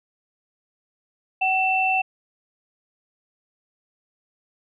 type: tone pair together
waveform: sine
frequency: 757.1 / 2674 Hz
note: F#5 / E7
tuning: +40 / +24 cents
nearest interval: octave + minor seventh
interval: 2184 cents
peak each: -21 dBFS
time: 1.41-2.02 s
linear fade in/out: 10 ms
effects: none